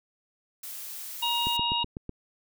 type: noise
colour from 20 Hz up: blue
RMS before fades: -39 dBFS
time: 0.63-1.57 s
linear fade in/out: 5 ms
type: harmonic tone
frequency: 945 Hz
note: A#5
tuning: 23 cents sharp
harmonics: 1 / 3 / 4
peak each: -29 / -28 / -31 dBFS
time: 1.22-1.84 s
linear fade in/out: 10 ms
type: click train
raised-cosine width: 3 ms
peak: -22 dBFS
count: 6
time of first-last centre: 1.47-2.093 s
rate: 8.02 Hz
effects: none